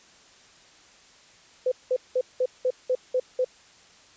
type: tone bursts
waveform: sine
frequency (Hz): 508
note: B4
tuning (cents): +49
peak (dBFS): -20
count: 8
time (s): 1.66-3.446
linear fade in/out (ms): 5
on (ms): 57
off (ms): 190
effects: white hiss -54 dBFS RMS until 4.16 s + resampled to 16000 Hz